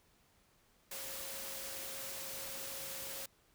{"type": "tone in noise", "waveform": "sine", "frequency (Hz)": 541, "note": "C#5", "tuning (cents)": -42, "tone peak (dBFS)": -53, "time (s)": [0.91, 3.26], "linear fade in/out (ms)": 5, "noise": "white", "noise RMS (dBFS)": -44, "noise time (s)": [0.91, 3.26], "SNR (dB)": -12, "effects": ["pink hiss -70 dBFS RMS until 3.54 s"]}